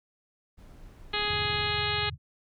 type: noise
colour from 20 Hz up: brown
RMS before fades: -48 dBFS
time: 0.57-1.85 s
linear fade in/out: 20 ms
type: harmonic tone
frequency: 416.8 Hz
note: G#4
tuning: 6 cents sharp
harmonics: 1 / 2 / 3 / 4 / 5 / 6 / 7 / 8 / 9 / 10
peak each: -36 / -36 / -36 / -36 / -36 / -36 / -36 / -36 / -36 / -36 dBFS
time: 1.13-2.1 s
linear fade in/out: 10 ms
type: click train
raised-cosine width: 3 ms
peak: -34 dBFS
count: 20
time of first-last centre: 1.14-1.669 s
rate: 35.9 Hz
type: chord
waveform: sine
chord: E dominant seventh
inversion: none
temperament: just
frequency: 82.41 / 103.01 / 123.61 / 148.33 Hz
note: E2 / G#2 / B2 / D3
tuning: 0 / -14 / +2 / +18 cents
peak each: -39 / -41 / -42 / -42 dBFS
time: 1.26-2.18 s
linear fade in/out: 50 ms
effects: none